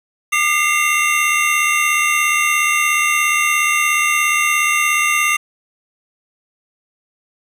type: tone cluster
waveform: square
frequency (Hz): 1207 / 2061 / 2138 / 2744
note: D6 / C7 / C7 / F7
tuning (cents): +47 / -27 / +37 / -31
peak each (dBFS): -20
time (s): 0.32-5.37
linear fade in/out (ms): 10
effects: resampled to 32000 Hz + 8-bit